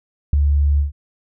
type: tone with ADSR envelope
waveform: sine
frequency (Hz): 72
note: D2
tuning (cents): -34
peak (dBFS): -7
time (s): 0.33-0.92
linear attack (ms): 4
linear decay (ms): 5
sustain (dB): -5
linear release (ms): 130
effects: none